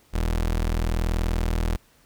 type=tone; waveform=30% pulse; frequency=40.73 Hz; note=E1; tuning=20 cents flat; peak=-19 dBFS; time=0.13-1.77 s; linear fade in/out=20 ms; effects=pink hiss -59 dBFS RMS until 2.05 s